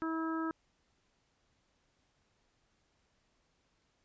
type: harmonic tone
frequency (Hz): 323.4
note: E4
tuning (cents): -33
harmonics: 1 / 2 / 3 / 4 / 5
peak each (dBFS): -34 / -48 / -44 / -40 / -46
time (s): 0.02-0.51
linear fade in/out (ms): 0
effects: pink hiss -75 dBFS RMS until 4.04 s + resampled to 16000 Hz